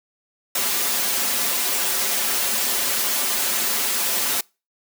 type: noise with comb filter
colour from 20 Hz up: white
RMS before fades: -22 dBFS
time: 0.55-4.41 s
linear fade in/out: 5 ms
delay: 6.4 ms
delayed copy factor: -1
effects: noise-tail reverb RT60 0.3 s tail -26 dB re dry + high-pass 200 Hz 12 dB/octave